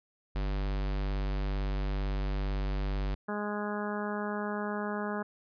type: tone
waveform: square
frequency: 48.91 Hz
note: G1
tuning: 3 cents flat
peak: -30 dBFS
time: 0.35-3.15 s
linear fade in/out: 10 ms
type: harmonic tone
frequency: 207.7 Hz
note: G#3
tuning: in tune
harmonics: 1 / 2 / 3 / 4 / 5 / 6 / 7 / 8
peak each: -35 / -38 / -40 / -41 / -42 / -43 / -43 / -44 dBFS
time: 3.28-5.23 s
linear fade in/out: 10 ms
effects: resampled to 11025 Hz